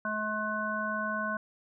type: harmonic tone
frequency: 213.8 Hz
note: A3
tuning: 49 cents flat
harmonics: 1 / 3 / 5 / 7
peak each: -37 / -37 / -35 / -33 dBFS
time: 0.05-1.37 s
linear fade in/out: 2 ms
effects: none